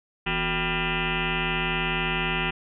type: tone with frequency modulation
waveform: sine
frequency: 1393 Hz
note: F6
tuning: 5 cents flat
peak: -23 dBFS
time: 0.26-2.51 s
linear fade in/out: 10 ms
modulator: 205 Hz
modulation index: 7.5
effects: none